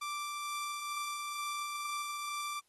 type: tone with tremolo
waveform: sawtooth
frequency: 1174.7 Hz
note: D6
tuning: in tune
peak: -32 dBFS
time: 0.01-2.6 s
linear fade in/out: 10 ms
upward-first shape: triangle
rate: 2.2 Hz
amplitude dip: 25%
effects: white hiss -74 dBFS RMS until 2.68 s + AAC 32 kbps